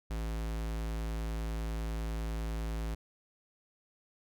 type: tone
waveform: square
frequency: 55 Hz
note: A1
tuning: in tune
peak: -34 dBFS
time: 0.1-2.95 s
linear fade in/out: 10 ms
effects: none